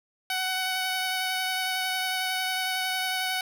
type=tone with vibrato; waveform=10% pulse; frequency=748 Hz; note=F#5; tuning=19 cents sharp; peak=-18 dBFS; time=0.3-3.41 s; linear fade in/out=2 ms; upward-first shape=sine; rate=11 Hz; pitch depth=12 cents each way; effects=none